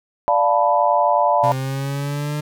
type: chord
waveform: sine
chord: B half-diminished seventh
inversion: first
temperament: equal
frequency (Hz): 587.3 / 698.5 / 880 / 987.8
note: D5 / F5 / A5 / B5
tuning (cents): 0 / 0 / 0 / 0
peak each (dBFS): -19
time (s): 0.28-1.52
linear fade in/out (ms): 0
type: linear sweep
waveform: 40% pulse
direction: up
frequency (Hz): 128.8 to 150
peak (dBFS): -21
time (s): 1.43-2.41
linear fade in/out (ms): 10
effects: none